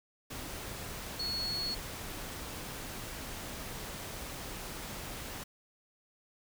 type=tone in noise; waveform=sine; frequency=4357 Hz; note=C#8; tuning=31 cents flat; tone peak=-33 dBFS; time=1.19-1.75 s; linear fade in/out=10 ms; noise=pink; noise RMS=-42 dBFS; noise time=0.3-5.44 s; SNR=+6 dB; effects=none